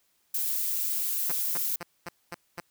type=noise; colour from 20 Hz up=violet; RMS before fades=-29 dBFS; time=0.34-1.76 s; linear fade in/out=5 ms
type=tone bursts; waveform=5% pulse; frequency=173.2 Hz; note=F3; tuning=14 cents flat; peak=-24 dBFS; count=6; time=1.29-2.602 s; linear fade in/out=2 ms; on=27 ms; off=230 ms
effects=white hiss -70 dBFS RMS until 2.7 s